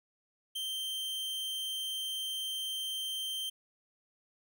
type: tone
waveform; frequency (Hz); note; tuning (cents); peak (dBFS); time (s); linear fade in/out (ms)
45% pulse; 3136; G7; 0; -34; 0.55-3.5; 10
effects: none